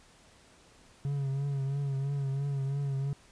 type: tone with vibrato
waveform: triangle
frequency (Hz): 138.59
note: C#3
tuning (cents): 0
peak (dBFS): -27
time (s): 1.05-3.13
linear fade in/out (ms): 0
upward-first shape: triangle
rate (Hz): 3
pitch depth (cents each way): 54
effects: pink hiss -59 dBFS RMS until 3.31 s + resampled to 22050 Hz